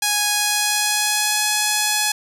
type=tone with pitch glide; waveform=5% pulse; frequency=830.6 to 843.7 Hz; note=G#5 to G#5; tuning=0 to +27 cents; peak=-5 dBFS; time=0.02-2.12 s; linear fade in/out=5 ms; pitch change=+27 cents; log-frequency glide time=0.3-1.44 s; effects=none